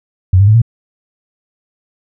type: tone with pitch steps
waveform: sine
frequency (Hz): 92.5 / 99.71 / 107.49 / 115.87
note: F#2 / G2 / A2 / A#2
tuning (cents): 0 / +30 / -40 / -10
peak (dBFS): -4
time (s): 0.33-0.618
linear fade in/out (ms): 5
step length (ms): 72
effects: none